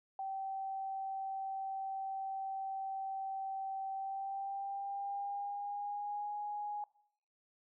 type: tone with pitch glide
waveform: sine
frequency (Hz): 774 to 829.6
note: G5 to G#5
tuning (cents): -22 to -2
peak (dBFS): -37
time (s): 0.19-6.84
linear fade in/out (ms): 2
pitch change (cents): +120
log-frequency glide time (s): 3.92-6.35
effects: noise-tail reverb RT60 0.7 s tail -21 dB re dry